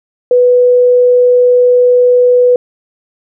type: tone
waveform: sine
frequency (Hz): 493.9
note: B4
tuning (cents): 0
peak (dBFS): -4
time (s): 0.31-2.56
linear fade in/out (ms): 2
effects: none